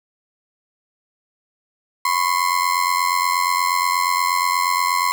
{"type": "ring-modulated tone", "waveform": "35% pulse", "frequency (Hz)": 1046, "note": "C6", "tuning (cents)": -1, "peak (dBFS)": -12, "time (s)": [2.05, 5.12], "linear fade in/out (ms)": 0, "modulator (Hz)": 44.2, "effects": []}